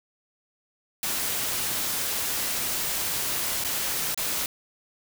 white noise with dropouts, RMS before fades -28 dBFS, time 1.03-4.46 s, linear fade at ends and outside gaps 1 ms, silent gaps 3.639-3.647 / 4.145-4.175 s, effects none

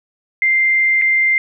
sine tone with dropouts, 2093 Hz, C7, in tune, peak -11 dBFS, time 0.42-1.38 s, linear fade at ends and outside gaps 1 ms, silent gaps 1.015-1.02 s, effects none

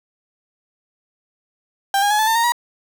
35% pulse tone with pitch steps, 791 / 816.5 / 842.9 / 870.1 / 898.2 / 927.2 / 957.1 Hz, G5 / G#5 / G#5 / A5 / A5 / A#5 / A#5, +15 / -30 / +25 / -20 / +35 / -10 / +45 cents, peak -13 dBFS, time 1.94-2.521 s, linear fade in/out 2 ms, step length 83 ms, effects 7-bit

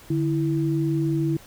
sine tone pair together, 147.4 / 328.4 Hz, D3 / E4, +7 / -6 cents, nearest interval octave + major second, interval 1387 cents, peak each -23 dBFS, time 0.1-1.37 s, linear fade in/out 5 ms, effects pink hiss -48 dBFS RMS until 1.46 s

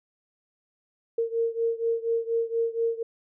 sine beating tone pair, 458.3 / 462.5 Hz, A#4 / A#4, -29 / -14 cents, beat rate 4.2 Hz, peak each -26 / -28 dBFS, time 1.18-3.03 s, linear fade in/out 5 ms, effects none

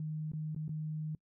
sine tone with dropouts, 154.8 Hz, D#3, 9 cents flat, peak -35 dBFS, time 0-1.15 s, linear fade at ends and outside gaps 2 ms, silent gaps 0.318-0.334 / 0.548-0.562 / 0.681-0.692 s, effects noise-tail reverb RT60 0.1 s tail -24 dB re dry

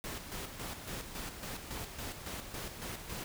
pink noise with tremolo, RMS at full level -41 dBFS, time 0.04-3.24 s, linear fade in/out 0 ms, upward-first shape square, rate 3.6 Hz, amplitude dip 50%, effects none

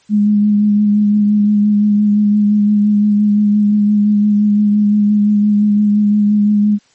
sine tone with vibrato, 207.7 Hz, G#3, in tune, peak -8 dBFS, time 0.09-6.79 s, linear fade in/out 50 ms, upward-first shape sine, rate 5.8 Hz, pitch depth 20 cents each way, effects white hiss -53 dBFS RMS until 6.94 s + MP3 32 kbps

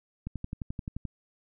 click train, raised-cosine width 5 ms, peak -22 dBFS, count 10, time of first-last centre 0.27-1.053 s, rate 11.5 Hz, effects none

